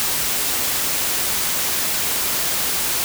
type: noise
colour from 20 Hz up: white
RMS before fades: -21 dBFS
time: 0-3.04 s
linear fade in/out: 0 ms
effects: none